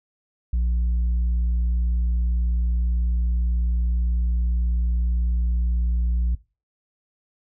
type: tone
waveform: sine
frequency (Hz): 59.1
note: A#1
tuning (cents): +24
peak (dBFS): -16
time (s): 0.53-6.35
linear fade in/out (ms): 5
effects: noise-tail reverb RT60 0.3 s tail -21 dB re dry + tanh soft clip ceiling -18 dBFS